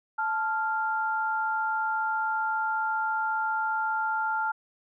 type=tone pair together; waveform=sine; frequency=876.3 / 1391 Hz; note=A5 / F6; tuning=-7 / -7 cents; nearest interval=minor sixth; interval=800 cents; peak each=-28 dBFS; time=0.18-4.52 s; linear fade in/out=10 ms; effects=none